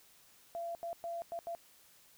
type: tone bursts at uneven times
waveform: sine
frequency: 680 Hz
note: F5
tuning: 46 cents flat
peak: -37 dBFS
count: 5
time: 0.55-0.75 / 0.83-0.93 / 1.04-1.22 / 1.32-1.39 / 1.47-1.55 s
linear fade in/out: 0 ms
effects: white hiss -63 dBFS RMS until 2.17 s